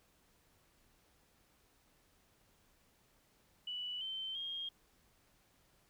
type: tone with pitch steps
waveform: sine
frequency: 2960 / 3095 / 3235 Hz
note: F#7 / G7 / G#7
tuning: 0 / -23 / -46 cents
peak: -39 dBFS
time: 3.67-4.69 s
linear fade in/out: 5 ms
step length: 340 ms
effects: pink hiss -71 dBFS RMS until 5.89 s